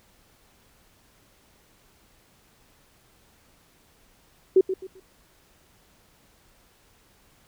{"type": "tone with echo", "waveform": "sine", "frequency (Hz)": 377.7, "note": "F#4", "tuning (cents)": 36, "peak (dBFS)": -12, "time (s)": [4.56, 4.61], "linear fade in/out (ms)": 5, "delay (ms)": 130, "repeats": 3, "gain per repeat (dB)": -11, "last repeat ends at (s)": 5, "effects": ["pink hiss -60 dBFS RMS until 7.47 s"]}